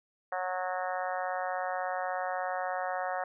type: harmonic tone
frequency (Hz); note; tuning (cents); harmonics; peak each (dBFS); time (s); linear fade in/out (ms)
183.5; F#3; -14; 3 / 4 / 5 / 6 / 7 / 8 / 9 / 10; -37 / -34 / -41 / -41 / -42 / -43 / -44 / -43; 0.32-3.24; 2
effects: none